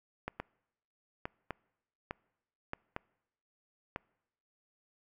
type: two click trains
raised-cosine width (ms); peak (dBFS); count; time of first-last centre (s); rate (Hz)
0.5; -21 / -21; 4 / 4; 0.28-3.961 / 0.4-2.964; 0.815 / 1.17
effects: noise-tail reverb RT60 0.9 s tail -26 dB re dry